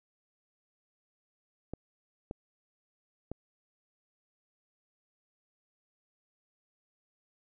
clicks, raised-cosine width 2 ms, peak -24 dBFS, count 3, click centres 1.736 / 2.311 / 3.316 s, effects none

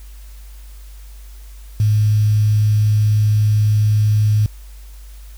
sine tone with quantisation, 106.2 Hz, G#2, 39 cents sharp, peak -11 dBFS, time 1.8-4.46 s, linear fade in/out 0 ms, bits 6, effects added 50 Hz sine -34 dBFS peak until 5.37 s + white hiss -49 dBFS RMS until 5.37 s

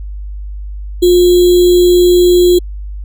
sine tone with sample-and-hold, 355.8 Hz, F4, 32 cents sharp, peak -4 dBFS, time 1.02-2.59 s, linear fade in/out 10 ms, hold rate 3675 Hz, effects added 50 Hz sine -21 dBFS peak until 3.04 s

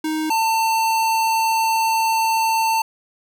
square tone pair in turn, 312.4 / 895.9 Hz, D#4 / A5, +7 / +31 cents, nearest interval octave + tritone, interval 1824 cents, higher second, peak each -21 / -17 dBFS, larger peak second, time 0.04-0.3 / 0.3-2.82 s, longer second, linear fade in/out 5 ms, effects none

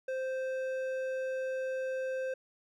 triangle tone with hard clipping, 522 Hz, C5, 4 cents flat, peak -34 dBFS, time 0.08-2.34 s, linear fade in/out 5 ms, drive 12 dB, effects none

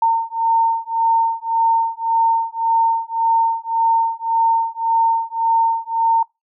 sine beating tone pair, 910 / 911.8 Hz, A#5 / A#5, -42 / -39 cents, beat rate 1.8 Hz, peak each -17 dBFS, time 0.02-6.23 s, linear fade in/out 5 ms, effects noise-tail reverb RT60 0.2 s tail -25 dB re dry

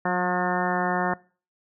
harmonic tone with a mistuned harmonic, 179.9 Hz, F#3, 48 cents flat, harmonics 1 / 2 / 3 / 4 / 5 / 6 / 7 / 8 / 9 / 10, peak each -28 / -31 / -32 / -28 / -31 / -32 / -36 / -33 / -38 / -32 dBFS, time 0.05-1.14 s, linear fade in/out 5 ms, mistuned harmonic 1, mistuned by +19 cents, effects noise-tail reverb RT60 0.4 s tail -23 dB re dry

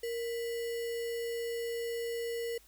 sine tone with sample-and-hold, 466.2 Hz, A#4, in tune, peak -33 dBFS, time 0.03-2.58 s, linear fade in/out 5 ms, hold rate 2450 Hz, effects added 50 Hz sine -63 dBFS peak until 2.67 s + white hiss -62 dBFS RMS until 2.67 s

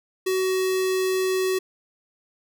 square tone with notch filter, 375.2 Hz, F#4, 24 cents sharp, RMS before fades -23 dBFS, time 0.26-1.59 s, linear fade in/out 10 ms, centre 850 Hz, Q 0.92, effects none

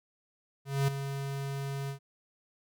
square tone with ADSR envelope, 138.3 Hz, C#3, 4 cents flat, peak -24 dBFS, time 0.65-1.99 s, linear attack 230 ms, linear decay 6 ms, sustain -10 dB, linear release 98 ms, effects none

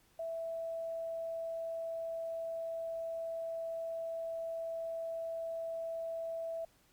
sine tone with quantisation, 659.3 Hz, E5, in tune, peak -36 dBFS, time 0.19-6.65 s, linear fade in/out 5 ms, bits 11, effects pink hiss -68 dBFS RMS until 6.92 s + MP3 96 kbps

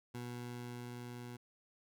20% pulse tone with level ramp, 121.6 Hz, B2, 26 cents flat, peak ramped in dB -37 to -41 dBFS, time 0.14-1.37 s, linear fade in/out 10 ms, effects none

